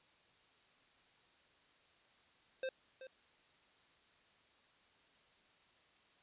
square tone with echo, 524 Hz, C5, 2 cents sharp, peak -38 dBFS, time 2.63-2.69 s, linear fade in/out 2 ms, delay 380 ms, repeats 1, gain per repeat -12 dB, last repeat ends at 3.07 s, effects white hiss -69 dBFS RMS until 6.22 s + resampled to 8000 Hz

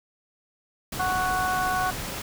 pink noise, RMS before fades -33 dBFS, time 0.92-2.22 s, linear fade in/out 5 ms
harmonic tone, 370 Hz, F#4, in tune, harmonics 2 / 3 / 4, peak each -26 / -28 / -29 dBFS, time 0.99-1.91 s, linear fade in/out 10 ms
effects none

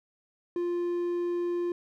triangle tone, 349.2 Hz, F4, in tune, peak -25 dBFS, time 0.56-1.72 s, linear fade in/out 2 ms, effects none

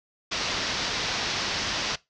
white low-pass noise, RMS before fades -29 dBFS, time 0.31-1.96 s, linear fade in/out 10 ms, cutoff 5800 Hz, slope 48 dB/octave, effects noise-tail reverb RT60 0.2 s tail -20 dB re dry

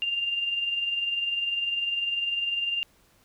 sine tone with tremolo, 2794 Hz, F7, in tune, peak -23 dBFS, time 0.02-2.83 s, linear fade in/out 0 ms, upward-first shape sine, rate 20 Hz, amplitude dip 50%, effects pink hiss -62 dBFS RMS until 3.24 s

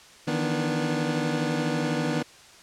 25% pulse tone cluster, 154.3 / 166.4 / 244 / 292.8 Hz, D#3 / E3 / B3 / D4, -14 / +17 / -21 / -5 cents, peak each -25 / -30 / -25 / -28 dBFS, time 0.27-2.23 s, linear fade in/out 10 ms, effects white hiss -50 dBFS RMS until 2.62 s + low-pass 7000 Hz 12 dB/octave

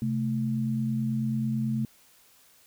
sine tone pair together, 130.81 / 220 Hz, C3 / A3, 0 / 0 cents, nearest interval major sixth, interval 900 cents, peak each -29 / -27 dBFS, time 0.02-1.85 s, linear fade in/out 2 ms, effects white hiss -59 dBFS RMS until 2.66 s

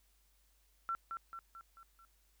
sine tone with echo, 1350 Hz, E6, 41 cents sharp, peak -34 dBFS, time 0.89-0.95 s, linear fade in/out 0 ms, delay 220 ms, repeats 5, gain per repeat -5 dB, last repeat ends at 2.05 s, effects added 50 Hz sine -70 dBFS peak until 2.4 s + white hiss -74 dBFS RMS until 2.4 s

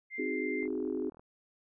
sine tone, 2096 Hz, C7, 2 cents sharp, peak -37 dBFS, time 0.1-0.68 s, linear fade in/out 50 ms
sine chord, Ab dominant seventh, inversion first, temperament equal, 261.6 / 311.1 / 370 / 415.3 Hz, C4 / Eb4 / Gb4 / Ab4, 0 / 0 / 0 / 0 cents, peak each -37 dBFS, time 0.18-1.1 s, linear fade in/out 10 ms
click train, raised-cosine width 1 ms, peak -40 dBFS, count 24, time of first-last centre 0.63-1.195 s, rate 40.7 Hz
effects none

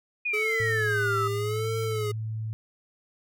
sine exponential sweep, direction down, 2489 to 1258 Hz, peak -25 dBFS, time 0.25-1.28 s, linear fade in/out 10 ms
square tone with vibrato, 421.2 Hz, G#4, 24 cents sharp, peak -29 dBFS, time 0.33-2.12 s, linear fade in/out 10 ms, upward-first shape sine, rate 0.87 Hz, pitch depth 110 cents each way
sine tone, 110 Hz, A2, in tune, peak -29 dBFS, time 0.6-2.53 s, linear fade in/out 0 ms
effects none

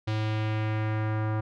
square tone with low-pass filter sweep, 108.4 Hz, A2, 25 cents flat, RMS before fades -28 dBFS, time 0.07-1.41 s, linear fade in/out 10 ms, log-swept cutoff 4000 to 1300 Hz, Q 1.5, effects none

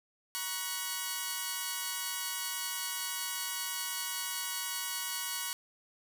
5% pulse chord, F# major, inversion first, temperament equal with one note detuned, 956.3 / 1108.7 / 1480 Hz, A#5 / C#6 / F#6, +44 / 0 / 0 cents, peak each -27 dBFS, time 0.35-5.53 s, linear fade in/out 0 ms, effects none

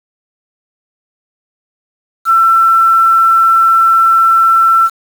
sine tone with quantisation, 1342 Hz, E6, 31 cents sharp, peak -5 dBFS, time 2.25-4.9 s, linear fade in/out 50 ms, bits 5, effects none

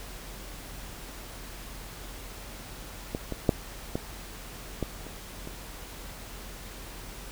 clicks, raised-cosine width 2 ms, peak -16 / -19 / -6 / -15 / -15 / -29 / -24 dBFS, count 7, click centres 3.149 / 3.323 / 3.492 / 3.955 / 4.827 / 5.067 / 5.474 s, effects added 44 Hz sine -44 dBFS peak until 7.31 s + pink hiss -44 dBFS RMS until 7.31 s

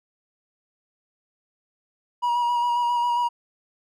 triangle tone with vibrato, 960 Hz, B5, 49 cents flat, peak -18 dBFS, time 2.22-3.29 s, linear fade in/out 20 ms, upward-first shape square, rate 7.4 Hz, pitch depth 17 cents each way, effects none

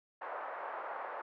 pink band-pass noise, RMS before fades -42 dBFS, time 0.21-1.22 s, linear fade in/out 10 ms, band 580 to 1500 Hz, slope 24 dB/octave, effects none

